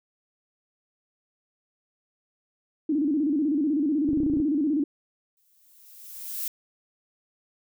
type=tone with vibrato; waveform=sine; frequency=295.2 Hz; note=D4; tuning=9 cents sharp; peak=-21 dBFS; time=2.89-4.84 s; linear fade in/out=5 ms; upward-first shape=square; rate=16 Hz; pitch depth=110 cents each way
type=clicks; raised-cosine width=3 ms; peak=-22 dBFS; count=10; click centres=4.09 / 4.132 / 4.173 / 4.203 / 4.233 / 4.264 / 4.3 / 4.337 / 4.371 / 4.401 s
type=noise with exponential growth; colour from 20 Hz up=violet; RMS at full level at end=-29 dBFS; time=5.37-6.48 s; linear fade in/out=2 ms; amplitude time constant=240 ms
effects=none